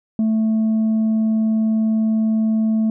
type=tone; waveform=sine; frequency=220.1 Hz; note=A3; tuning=1 cent sharp; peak=-12 dBFS; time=0.19-2.9 s; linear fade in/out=2 ms; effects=tanh soft clip ceiling -14 dBFS